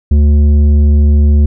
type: tone with tanh clipping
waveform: triangle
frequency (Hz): 73.42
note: D2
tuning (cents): 0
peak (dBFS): -6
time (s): 0.11-1.46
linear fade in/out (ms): 5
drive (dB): 13
effects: none